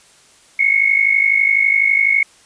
sine tone pair together, 2165 / 2217 Hz, C#7 / C#7, -41 / 0 cents, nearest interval unison, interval 41 cents, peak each -14 dBFS, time 0.59-2.23 s, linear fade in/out 5 ms, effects white hiss -49 dBFS RMS until 2.45 s + resampled to 22050 Hz

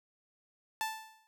sawtooth tone with exponential decay, 880 Hz, A5, in tune, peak -26 dBFS, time 0.81-1.27 s, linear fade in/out 0 ms, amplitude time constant 100 ms, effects none

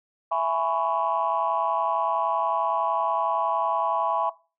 sine chord, C# minor seventh, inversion first, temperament just, 665.2 / 831.5 / 997.9 / 1108.7 Hz, E5 / G#5 / B5 / C#6, +16 / +2 / +18 / 0 cents, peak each -27 dBFS, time 0.31-4.3 s, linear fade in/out 10 ms, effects noise-tail reverb RT60 0.3 s tail -18 dB re dry + tanh soft clip ceiling -13 dBFS

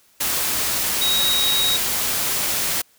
sine tone in noise, 3800 Hz, A#7, 33 cents sharp, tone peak -18 dBFS, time 1.01-1.77 s, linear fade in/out 10 ms, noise white, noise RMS -22 dBFS, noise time 0.2-2.82 s, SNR +1 dB, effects white hiss -57 dBFS RMS until 2.98 s

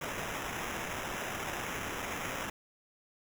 violet noise with sample-and-hold, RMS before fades -38 dBFS, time 0.01-2.5 s, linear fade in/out 5 ms, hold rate 4410 Hz, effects none

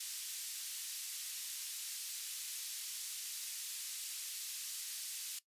white band-pass noise, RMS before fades -44 dBFS, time 0-5.39 s, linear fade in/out 5 ms, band 3300 to 11000 Hz, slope 12 dB/octave, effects noise-tail reverb RT60 0.1 s tail -17 dB re dry + resampled to 32000 Hz

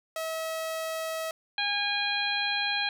sawtooth tone, 644 Hz, E5, 41 cents flat, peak -27 dBFS, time 0.16-1.31 s, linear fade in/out 2 ms
harmonic tone, 816 Hz, G#5, 31 cents flat, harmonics 1 / 2 / 3 / 4 / 5, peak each -34 / -32 / -32 / -33 / -32 dBFS, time 1.58-2.89 s, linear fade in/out 2 ms
effects none

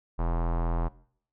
square tone with low-pass filter, 42.15 Hz, E1, 39 cents sharp, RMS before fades -27 dBFS, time 0.18-0.89 s, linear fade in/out 20 ms, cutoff 1000 Hz, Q 2.4, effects noise-tail reverb RT60 0.6 s tail -21 dB re dry

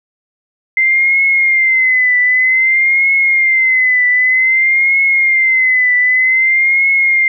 sine tone with vibrato, 2076 Hz, C7, 14 cents flat, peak -8 dBFS, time 0.77-7.28 s, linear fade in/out 2 ms, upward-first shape triangle, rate 0.53 Hz, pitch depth 85 cents each way, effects none

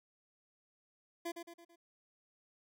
25% pulse tone with echo, 340 Hz, F4, 46 cents flat, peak -34 dBFS, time 1.25-1.32 s, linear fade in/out 10 ms, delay 110 ms, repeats 4, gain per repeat -6 dB, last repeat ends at 1.76 s, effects none

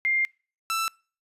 sine / sawtooth tone pair in turn, 2109 / 1328.6 Hz, C7 / E6, +13 / +13 cents, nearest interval minor sixth, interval 800 cents, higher first, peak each -21 / -21 dBFS, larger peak neither, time 0.05-0.25 / 0.7-0.88 s, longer first, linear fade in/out 0 ms, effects noise-tail reverb RT60 0.4 s tail -26 dB re dry + resampled to 32000 Hz

